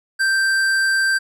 sine tone with hard clipping, 1568 Hz, G6, in tune, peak -17 dBFS, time 0.19-1.19 s, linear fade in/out 20 ms, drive 12 dB, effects none

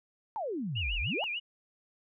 sine exponential two-way sweep, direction down then up, 930 to 38.82 to 930 Hz, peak -32 dBFS, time 0.36-1.24 s, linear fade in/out 0 ms, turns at 0.97 s
sine tone with vibrato, 2637 Hz, E7, in tune, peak -32 dBFS, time 0.75-1.4 s, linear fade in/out 20 ms, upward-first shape sine, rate 6.7 Hz, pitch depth 180 cents each way
effects none

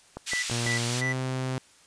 click train, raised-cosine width 1 ms, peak -21 dBFS, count 4, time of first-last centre 0.17-0.663 s, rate 6.09 Hz
white band-pass noise, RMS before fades -33 dBFS, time 0.26-1.02 s, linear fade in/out 20 ms, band 2100 to 6800 Hz, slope 12 dB/octave
triangle tone bursts, 1975.5 Hz, B6, in tune, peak -25 dBFS, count 3, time 0.31-1.13 s, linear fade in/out 10 ms, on 120 ms, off 230 ms
sawtooth tone with pitch glide, 118.4 to 129.86 Hz, A#2 to C3, +27 to -13 cents, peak -24 dBFS, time 0.51-1.58 s, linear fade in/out 0 ms, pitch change +160 cents, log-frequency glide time 0.87-1.06 s
effects white hiss -57 dBFS RMS until 1.86 s + resampled to 22050 Hz

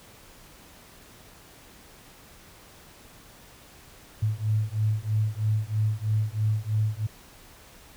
sine beating tone pair, 106.2 / 109.3 Hz, G#2 / A2, +39 / -11 cents, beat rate 3.1 Hz, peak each -26 dBFS, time 4.22-7.07 s, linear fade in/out 10 ms, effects pink hiss -51 dBFS RMS until 7.96 s

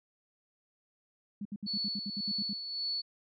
sine tone bursts, 204.3 Hz, G#3, 28 cents flat, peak -35 dBFS, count 11, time 1.41-2.533 s, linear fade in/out 5 ms, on 43 ms, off 65 ms
sine tone with tremolo, 4430 Hz, C#8, 2 cents flat, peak -31 dBFS, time 1.66-3.02 s, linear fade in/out 20 ms, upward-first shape sine, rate 1.8 Hz, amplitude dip 55%
effects none

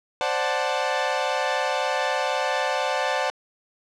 sawtooth chord, D dominant seventh, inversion third, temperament equal, 523.3 / 587.3 / 740 / 880 Hz, C5 / D5 / F#5 / A5, 0 / 0 / 0 / 0 cents, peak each -24 dBFS, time 0.21-3.3 s, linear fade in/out 0 ms, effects low-pass 5000 Hz 12 dB/octave

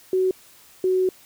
sine tone pair in turn, 373.7 / 372 Hz, F#4 / F#4, +17 / +9 cents, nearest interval unison, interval 8 cents, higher first, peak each -17 dBFS, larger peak neither, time 0.13-0.31 / 0.84-1.09 s, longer second, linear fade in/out 2 ms, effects white hiss -51 dBFS RMS until 1.25 s

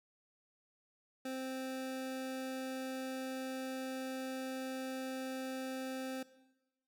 25% pulse tone, 261.6 Hz, C4, in tune, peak -35 dBFS, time 1.25-6.23 s, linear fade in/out 5 ms, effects noise-tail reverb RT60 1.0 s tail -18 dB re dry

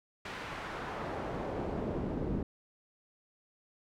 brown noise with band-pass filter sweep, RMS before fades -37 dBFS, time 0.25-2.43 s, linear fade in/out 5 ms, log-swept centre 2200 to 240 Hz, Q 0.83, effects none

